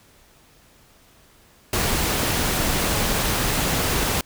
pink noise, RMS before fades -22 dBFS, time 1.73-4.21 s, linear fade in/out 2 ms, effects pink hiss -54 dBFS RMS until 4.25 s

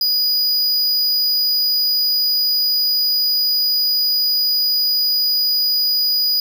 square tone, 4924 Hz, D#8, 19 cents flat, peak -15 dBFS, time 0.01-6.4 s, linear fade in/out 2 ms, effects none

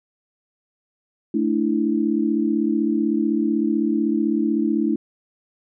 sine chord, A suspended fourth, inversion none, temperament equal, 220 / 293.7 / 329.6 Hz, A3 / D4 / E4, 0 / 0 / 0 cents, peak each -22 dBFS, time 1.34-4.96 s, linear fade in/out 5 ms, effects none

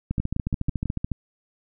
two click trains, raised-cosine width 5 ms, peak -13 / -13 dBFS, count 15 / 5, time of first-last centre 0.11-1.117 / 0.2-0.857 s, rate 13.9 / 6.09 Hz, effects none

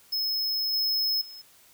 square tone with level steps, 5180 Hz, E8, 31 cents flat, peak -26 / -24 / -42 dBFS, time 0.12-1.42 s, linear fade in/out 10 ms, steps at 0.73 / 1.21 s, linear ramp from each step 5 ms, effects white hiss -57 dBFS RMS until 1.73 s

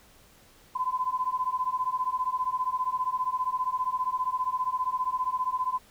sine beating tone pair, 1009 / 1024 Hz, B5 / C6, +37 / -38 cents, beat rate 15 Hz, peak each -29 dBFS, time 0.75-5.79 s, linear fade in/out 10 ms, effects pink hiss -57 dBFS RMS until 5.9 s

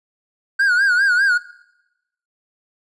triangle tone with vibrato, 1526 Hz, G6, 47 cents flat, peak -11 dBFS, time 0.59-1.38 s, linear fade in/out 10 ms, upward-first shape sine, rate 5 Hz, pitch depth 120 cents each way, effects noise-tail reverb RT60 0.9 s tail -20 dB re dry + resampled to 24000 Hz

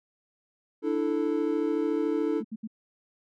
triangle chord, D suspended second, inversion none, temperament equal with one note detuned, 295.9 / 329.6 / 440 Hz, D4 / E4 / A4, +13 / 0 / 0 cents, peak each -27 dBFS, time 0.82-2.43 s, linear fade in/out 50 ms
sine tone bursts, 220 Hz, A3, in tune, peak -32 dBFS, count 3, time 2.4-2.675 s, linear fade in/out 10 ms, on 45 ms, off 70 ms
effects none

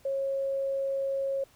sine tone, 545 Hz, C#5, 29 cents flat, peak -27 dBFS, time 0.05-1.44 s, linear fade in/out 5 ms, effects pink hiss -61 dBFS RMS until 1.55 s

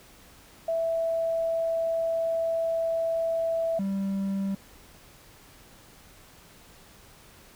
sine / triangle tone pair in turn, 659.3 / 195.54 Hz, E5 / G3, 0 / -4 cents, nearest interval octave + major sixth, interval 2104 cents, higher first, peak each -24 dBFS, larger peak neither, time 0.68-3.79 / 3.79-4.55 s, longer first, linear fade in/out 5 ms, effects pink hiss -53 dBFS RMS until 7.55 s

